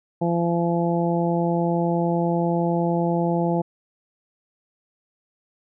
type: harmonic tone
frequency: 170.6 Hz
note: F3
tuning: 40 cents flat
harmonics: 1 / 2 / 3 / 4 / 5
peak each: -22 / -25 / -27 / -28 / -29 dBFS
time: 0.21-3.62 s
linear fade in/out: 10 ms
effects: none